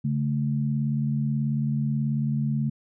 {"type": "tone pair together", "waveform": "sine", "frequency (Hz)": [141.59, 220], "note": ["C#3", "A3"], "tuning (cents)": [37, 0], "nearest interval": "minor sixth", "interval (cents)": 763, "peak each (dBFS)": [-24, -27], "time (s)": [0.04, 2.7], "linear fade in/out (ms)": 10, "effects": []}